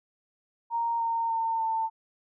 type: tone with pitch steps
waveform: sine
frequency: 930 / 918.3 / 906.7 / 895.2 Hz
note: A#5 / A#5 / A#5 / A5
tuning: -4 / -26 / -48 / +30 cents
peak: -25 dBFS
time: 0.7-1.9 s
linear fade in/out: 50 ms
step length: 300 ms
effects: none